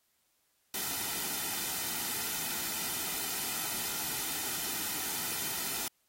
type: noise with comb filter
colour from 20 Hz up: white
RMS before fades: -35 dBFS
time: 0.74-5.88 s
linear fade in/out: 2 ms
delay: 1.8 ms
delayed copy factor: -0.55
effects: white hiss -74 dBFS RMS until 6.08 s + AAC 48 kbps